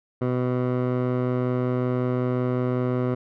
15% pulse tone with low-pass filter, 125.4 Hz, B2, 27 cents sharp, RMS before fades -24 dBFS, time 0.21-3.15 s, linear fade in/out 10 ms, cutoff 1100 Hz, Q 0.73, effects none

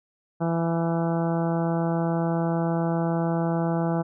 harmonic tone with a mistuned harmonic, 167 Hz, E3, 23 cents sharp, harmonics 1 / 2 / 3 / 4 / 5 / 6 / 7 / 8 / 9, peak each -24 / -29 / -32 / -31 / -33 / -40 / -41 / -41 / -44 dBFS, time 0.4-4.03 s, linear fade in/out 20 ms, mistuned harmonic 6, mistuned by -25 cents, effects none

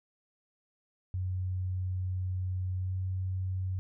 sine tone with pitch glide, 92.3 to 93.37 Hz, F#2 to F#2, -4 to +16 cents, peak -30 dBFS, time 1.14-3.79 s, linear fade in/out 0 ms, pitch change +20 cents, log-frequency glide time 2.78-2.95 s, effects none

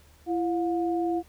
sine tone pair together, 337 / 715 Hz, E4 / F5, +38 / +41 cents, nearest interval octave + minor second, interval 1303 cents, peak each -25 / -30 dBFS, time 0.26-1.23 s, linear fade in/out 50 ms, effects added 75 Hz sine -55 dBFS peak until 1.28 s + pink hiss -59 dBFS RMS until 1.28 s

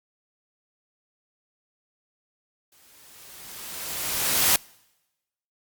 white noise with exponential growth, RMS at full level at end -18 dBFS, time 2.72-4.56 s, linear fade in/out 2 ms, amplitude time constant 400 ms, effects noise-tail reverb RT60 1.0 s tail -26 dB re dry + Opus 48 kbps

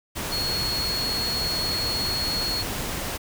sine tone in noise, 4329 Hz, C#8, 42 cents flat, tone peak -25 dBFS, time 0.31-2.63 s, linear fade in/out 20 ms, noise pink, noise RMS -30 dBFS, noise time 0.15-3.18 s, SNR +2 dB, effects none

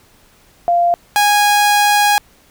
sine / sawtooth tone pair in turn, 694 / 825.3 Hz, F5 / G#5, -11 / -11 cents, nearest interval minor third, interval 300 cents, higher second, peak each -10 / -6 dBFS, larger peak second, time 0.68-0.94 / 1.16-2.18 s, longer second, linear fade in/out 0 ms, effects pink hiss -50 dBFS RMS until 2.5 s

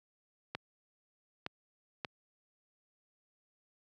clicks, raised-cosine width 0.3 ms, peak -20 dBFS, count 3, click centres 0.55 / 1.464 / 2.048 s, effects high-pass 100 Hz 12 dB/octave

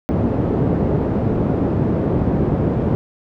pink band-pass noise, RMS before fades -18 dBFS, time 0.09-2.95 s, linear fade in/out 0 ms, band 100 to 430 Hz, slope 12 dB/octave, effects none

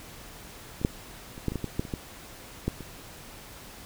clicks, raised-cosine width 3 ms, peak -24 / -9 / -29 / -13 / -21 / -17 / -17 / -13 / -27 / -17 / -13 / -25 dBFS, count 12, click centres 0.815 / 0.849 / 1.379 / 1.483 / 1.52 / 1.557 / 1.643 / 1.795 / 1.852 / 1.938 / 2.68 / 2.807 s, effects pink hiss -46 dBFS RMS until 3.85 s

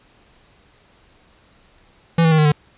square tone with pitch steps, 166.5 / 161.85 / 157.34 / 152.95 / 148.68 Hz, E3 / E3 / D#3 / D#3 / D3, +18 / -31 / +20 / -29 / +22 cents, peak -12 dBFS, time 2.18-2.52 s, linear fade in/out 5 ms, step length 68 ms, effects pink hiss -54 dBFS RMS until 2.77 s + resampled to 8000 Hz

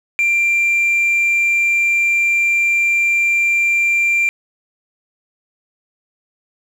sine tone, 2370 Hz, D7, 15 cents sharp, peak -10 dBFS, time 0.19-4.29 s, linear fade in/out 0 ms, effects tanh soft clip ceiling -11 dBFS + 7-bit

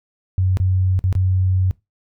sine tone with dropouts, 93.2 Hz, F#2, 13 cents sharp, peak -14 dBFS, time 0.38-1.71 s, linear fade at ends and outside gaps 0 ms, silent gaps 0.571-0.6 / 0.991-1.04 / 1.127-1.152 s, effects noise-tail reverb RT60 0.2 s tail -21 dB re dry

